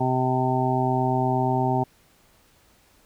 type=harmonic tone; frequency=128.5 Hz; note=C3; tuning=31 cents flat; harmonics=1 / 2 / 3 / 5 / 6 / 7; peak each=-25 / -27 / -28 / -30 / -26 / -28 dBFS; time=0-1.84 s; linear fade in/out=10 ms; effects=pink hiss -59 dBFS RMS until 3.05 s